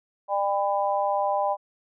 harmonic tone, 199.7 Hz, G3, 32 cents sharp, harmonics 3 / 4 / 5, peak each -26 / -25 / -28 dBFS, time 0.28-1.57 s, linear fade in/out 50 ms, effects none

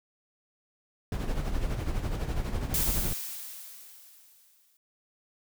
brown noise with tremolo, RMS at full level -28 dBFS, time 1.12-3.13 s, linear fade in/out 2 ms, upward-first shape sine, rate 12 Hz, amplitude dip 55%
blue noise with exponential decay, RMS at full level -27 dBFS, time 2.74-4.77 s, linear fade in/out 2 ms, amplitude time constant 440 ms
effects none

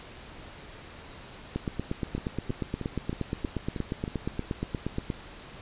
two click trains, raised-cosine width 3 ms, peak -20 / -16 dBFS, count 7 / 31, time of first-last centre 2.18-4.079 / 1.56-5.102 s, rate 3.16 / 8.47 Hz, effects pink hiss -46 dBFS RMS until 5.61 s + resampled to 8000 Hz

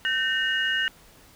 sine tone cluster, 1538 / 1821 / 2870 Hz, G6 / A#6 / F7, -33 / -41 / +47 cents, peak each -26 dBFS, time 0.05-0.88 s, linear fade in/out 0 ms, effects tanh soft clip ceiling -14 dBFS + pink hiss -53 dBFS RMS until 1.35 s

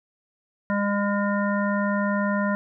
harmonic tone, 202.8 Hz, G#3, 41 cents flat, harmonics 1 / 3 / 5 / 7 / 9, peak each -23 / -28 / -30 / -31 / -33 dBFS, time 0.7-2.55 s, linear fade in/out 0 ms, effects none

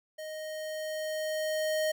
square tone with level ramp, 622.3 Hz, D#5, in tune, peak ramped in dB -39 to -27 dBFS, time 0.18-1.92 s, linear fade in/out 10 ms, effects none

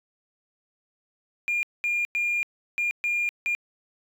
triangle tone bursts at uneven times, 2411 Hz, D7, 45 cents sharp, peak -20 dBFS, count 6, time 1.48-1.63 / 1.84-2.05 / 2.15-2.43 / 2.78-2.91 / 3.04-3.29 / 3.46-3.55 s, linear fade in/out 0 ms, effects tanh soft clip ceiling -19 dBFS

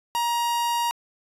45% pulse tone, 945 Hz, A#5, 23 cents sharp, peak -22 dBFS, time 0.15-0.91 s, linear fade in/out 0 ms, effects resampled to 32000 Hz

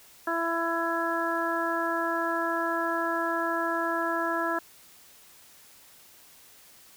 harmonic tone, 333.9 Hz, E4, 22 cents sharp, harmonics 1 / 2 / 3 / 4 / 5, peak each -32 / -32 / -32 / -32 / -32 dBFS, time 0.27-4.59 s, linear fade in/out 5 ms, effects white hiss -54 dBFS RMS until 6.96 s

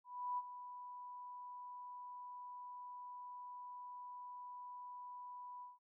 sine tone with ADSR envelope, 987.8 Hz, B5, in tune, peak -36 dBFS, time 0.04-5.79 s, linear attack 340 ms, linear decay 36 ms, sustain -12 dB, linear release 170 ms, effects none

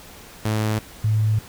sawtooth / sine tone pair in turn, 108.1 / 108.1 Hz, A2 / A2, -30 / -30 cents, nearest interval unison, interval 0 cents, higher neither, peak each -16 dBFS, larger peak neither, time 0.45-0.79 / 1.04-1.39 s, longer second, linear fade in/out 5 ms, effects pink hiss -43 dBFS RMS until 1.48 s

